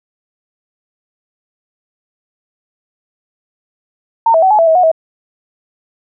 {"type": "tone with pitch steps", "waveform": "sine", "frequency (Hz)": [912, 650, 758, 850, 662, 643, 728, 645], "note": ["A#5", "E5", "F#5", "G#5", "E5", "E5", "F#5", "E5"], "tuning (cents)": [-38, -24, 42, 40, 7, -43, -28, -38], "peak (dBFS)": -6, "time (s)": [4.26, 4.916], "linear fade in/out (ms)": 5, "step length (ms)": 82, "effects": []}